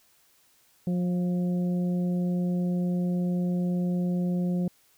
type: harmonic tone with a mistuned harmonic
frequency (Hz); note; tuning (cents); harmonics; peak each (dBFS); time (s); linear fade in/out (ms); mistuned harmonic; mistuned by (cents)
178.2; F3; +35; 1 / 2 / 3 / 4; -24 / -37 / -39 / -48; 0.87-4.68; 2; 4; -23
effects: white hiss -63 dBFS RMS until 4.97 s